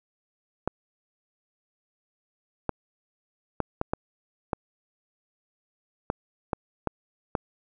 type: clicks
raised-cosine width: 1 ms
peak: -11 dBFS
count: 10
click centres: 0.676 / 2.693 / 3.603 / 3.814 / 3.935 / 4.532 / 6.101 / 6.532 / 6.873 / 7.352 s
effects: none